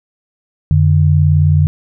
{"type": "tone pair together", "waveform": "sine", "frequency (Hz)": [89.83, 149], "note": ["F2", "D3"], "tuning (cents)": [49, 25], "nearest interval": "major sixth", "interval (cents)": 876, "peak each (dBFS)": -10, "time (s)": [0.71, 1.67], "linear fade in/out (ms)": 0, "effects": []}